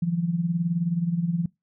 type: tone with tremolo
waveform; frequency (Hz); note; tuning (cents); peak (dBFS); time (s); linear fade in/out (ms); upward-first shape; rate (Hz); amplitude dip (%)
sine; 170.6; F3; -40; -19; 0.02-1.46; 5; sine; 19; 70
effects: noise-tail reverb RT60 0.2 s tail -24 dB re dry